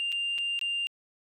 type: tone with dropouts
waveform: sine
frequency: 2794 Hz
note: F7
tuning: in tune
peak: -26 dBFS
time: 0-0.87 s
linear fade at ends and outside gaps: 0 ms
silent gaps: 0.12-0.125 / 0.381-0.385 / 0.591-0.613 s
effects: tanh soft clip ceiling -25 dBFS